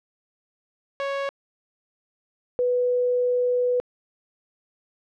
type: tone pair in turn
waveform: sawtooth / sine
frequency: 554.4 / 493.9 Hz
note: C#5 / B4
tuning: 0 / 0 cents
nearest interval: major second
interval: 200 cents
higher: first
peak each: -21 / -19 dBFS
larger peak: second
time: 1-1.29 / 2.59-3.8 s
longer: second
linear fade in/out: 0 ms
effects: low-pass 3000 Hz 12 dB/octave